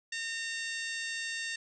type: harmonic tone with a mistuned harmonic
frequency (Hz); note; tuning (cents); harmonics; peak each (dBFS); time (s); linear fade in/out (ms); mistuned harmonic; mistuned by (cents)
914; A#5; -34; 2 / 3 / 4 / 5 / 6 / 7 / 8 / 9; -37 / -41 / -43 / -45 / -47 / -48 / -49 / -50; 0.12-1.56; 5; 7; -30
effects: none